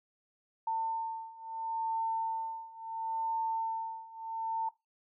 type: beating tone pair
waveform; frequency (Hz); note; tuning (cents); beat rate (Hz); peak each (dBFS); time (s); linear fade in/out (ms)
sine; 899 / 899.73; A5 / A5; +37 / +38; 0.73; -36 / -34; 0.67-4.69; 5
effects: noise-tail reverb RT60 0.2 s tail -19 dB re dry